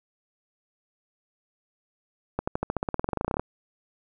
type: accelerating click train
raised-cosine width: 1 ms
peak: -12 dBFS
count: 21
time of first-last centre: 2.39-3.396 s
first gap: 85 ms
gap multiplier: 0.94
effects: none